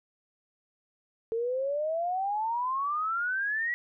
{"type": "exponential sweep", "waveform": "sine", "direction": "up", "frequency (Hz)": [446.8, 1950], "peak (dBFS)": -27, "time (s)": [1.32, 3.74], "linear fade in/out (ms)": 0, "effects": []}